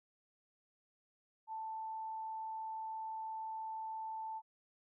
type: tone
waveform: sine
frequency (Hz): 883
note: A5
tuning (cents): +6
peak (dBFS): -40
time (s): 1.47-4.42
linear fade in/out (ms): 50
effects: none